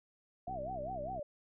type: tone with vibrato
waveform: sine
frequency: 668 Hz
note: E5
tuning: 23 cents sharp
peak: -38 dBFS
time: 0.47-1.23 s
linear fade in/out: 5 ms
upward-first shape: sine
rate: 5 Hz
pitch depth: 250 cents each way
type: click train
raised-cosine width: 3 ms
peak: -36 dBFS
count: 47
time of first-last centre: 0.48-1.193 s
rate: 64.5 Hz
effects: none